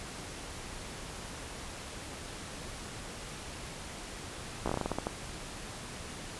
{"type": "slowing click train", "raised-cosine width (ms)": 1, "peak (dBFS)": -17, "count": 11, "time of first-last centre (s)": [4.66, 5.069], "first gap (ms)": 15, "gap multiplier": 1.21, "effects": ["pink hiss -43 dBFS RMS until 6.39 s", "resampled to 24000 Hz"]}